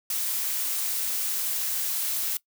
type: noise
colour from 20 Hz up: blue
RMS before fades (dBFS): -28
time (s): 0.1-2.37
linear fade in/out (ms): 2
effects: noise-tail reverb RT60 0.1 s tail -21 dB re dry